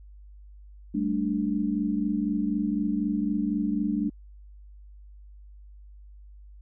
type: chord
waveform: sine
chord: G suspended second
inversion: none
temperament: equal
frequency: 196 / 220 / 293.7 Hz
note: G3 / A3 / D4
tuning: 0 / 0 / 0 cents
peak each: -29 / -28 / -28 dBFS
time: 0.94-4.1 s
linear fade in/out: 10 ms
effects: added 50 Hz sine -45 dBFS peak until 6.61 s